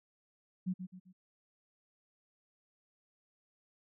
sine tone with echo, 184.2 Hz, F#3, 7 cents flat, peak -31 dBFS, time 0.66-0.74 s, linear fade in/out 20 ms, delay 130 ms, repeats 3, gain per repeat -8 dB, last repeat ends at 1.13 s, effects none

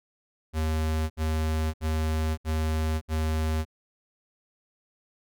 square tone bursts, 78.7 Hz, D#2, 20 cents sharp, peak -25 dBFS, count 5, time 0.53-3.652 s, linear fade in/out 50 ms, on 570 ms, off 68 ms, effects none

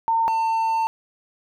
sine / triangle tone pair in turn, 908 / 898.6 Hz, A#5 / A5, -46 / +36 cents, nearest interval unison, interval 18 cents, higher first, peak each -17 dBFS, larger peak neither, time 0.08-0.28 / 0.28-0.87 s, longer second, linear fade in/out 0 ms, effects none

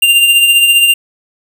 square tone with tremolo, 2790 Hz, F7, 2 cents flat, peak -4 dBFS, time 0.02-0.94 s, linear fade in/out 5 ms, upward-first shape triangle, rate 15 Hz, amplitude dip 50%, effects none

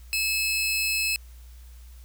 sawtooth tone pair together, 2600 / 4134 Hz, E7 / C8, -24 / -22 cents, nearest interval minor sixth, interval 802 cents, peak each -21 / -28 dBFS, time 0.13-1.16 s, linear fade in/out 0 ms, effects added 60 Hz sine -43 dBFS peak until 2.04 s + white hiss -58 dBFS RMS until 2.04 s

